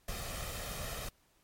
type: noise with comb filter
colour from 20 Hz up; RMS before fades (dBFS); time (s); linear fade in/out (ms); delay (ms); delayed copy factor
pink; -40; 0.08-1.09; 5; 1.6; +0.6
effects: pink hiss -70 dBFS RMS until 1.43 s + MP3 64 kbps